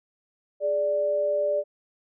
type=tone pair together; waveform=sine; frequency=417.2 / 587.3 Hz; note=G#4 / D5; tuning=+8 / 0 cents; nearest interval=tritone; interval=592 cents; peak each=-31 / -22 dBFS; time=0.6-1.64 s; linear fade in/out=50 ms; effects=none